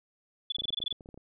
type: tone bursts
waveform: sine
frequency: 3447 Hz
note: A7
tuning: 36 cents flat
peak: -28 dBFS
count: 10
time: 0.5-0.927 s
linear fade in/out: 5 ms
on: 22 ms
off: 23 ms
type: clicks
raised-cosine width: 2 ms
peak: -35 dBFS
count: 12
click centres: 0.585 / 0.62 / 0.654 / 0.704 / 0.803 / 0.839 / 0.926 / 1.008 / 1.059 / 1.089 / 1.143 / 1.176 s
effects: none